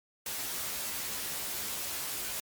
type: noise with comb filter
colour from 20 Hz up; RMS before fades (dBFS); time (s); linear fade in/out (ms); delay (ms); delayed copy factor
white; -36; 0.26-2.4; 2; 14; +0.8
effects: MP3 96 kbps